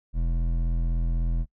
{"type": "tone with hard clipping", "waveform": "triangle", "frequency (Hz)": 41.85, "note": "E1", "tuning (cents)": 27, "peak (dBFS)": -24, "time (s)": [0.13, 1.46], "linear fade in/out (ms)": 50, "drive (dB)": 14, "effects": ["noise-tail reverb RT60 0.1 s tail -25 dB re dry"]}